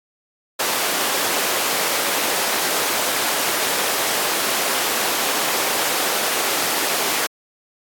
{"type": "high-pass noise", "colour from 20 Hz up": "pink", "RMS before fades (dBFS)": -21, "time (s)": [0.59, 7.27], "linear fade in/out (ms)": 10, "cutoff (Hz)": 460, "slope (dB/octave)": 12, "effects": ["AAC 64 kbps"]}